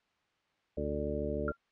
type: harmonic tone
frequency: 73.42 Hz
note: D2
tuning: in tune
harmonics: 1 / 2 / 3 / 4 / 5 / 6 / 8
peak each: -39 / -43 / -40 / -41 / -41 / -38 / -38 dBFS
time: 0.77-1.52 s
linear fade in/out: 5 ms
type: tone with exponential decay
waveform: sine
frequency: 1383 Hz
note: F6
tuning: 17 cents flat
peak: -29 dBFS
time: 1.48-1.57 s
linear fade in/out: 2 ms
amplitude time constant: 18 ms
effects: white hiss -74 dBFS RMS until 1.71 s + low-pass 3000 Hz 12 dB/octave